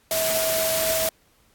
sine tone in noise, 646 Hz, E5, 35 cents flat, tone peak -23 dBFS, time 0.11-1.09 s, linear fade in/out 2 ms, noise white, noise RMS -25 dBFS, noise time 0.11-1.09 s, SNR -1 dB, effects pink hiss -61 dBFS RMS until 1.54 s + AAC 64 kbps

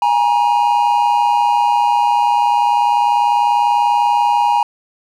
triangle tone pair together, 827 / 947.3 Hz, G#5 / A#5, -8 / +28 cents, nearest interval major second, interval 236 cents, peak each -12 dBFS, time 0.02-4.63 s, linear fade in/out 2 ms, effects none

